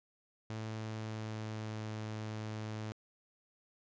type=tone with pitch glide; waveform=sawtooth; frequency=110 to 108.42 Hz; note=A2 to A2; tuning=0 to -25 cents; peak=-35 dBFS; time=0.5-2.92 s; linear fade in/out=0 ms; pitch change=-25 cents; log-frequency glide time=0.66-1.92 s; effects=resampled to 16000 Hz